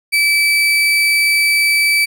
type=tone; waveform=35% pulse; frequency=2309 Hz; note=D7; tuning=30 cents flat; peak=-9 dBFS; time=0.12-2.06 s; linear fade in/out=20 ms; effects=none